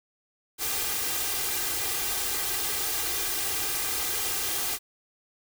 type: noise with comb filter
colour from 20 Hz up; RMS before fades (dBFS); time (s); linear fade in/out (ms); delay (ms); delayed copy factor
white; -29; 0.58-4.79; 50; 2.5; +0.7
effects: none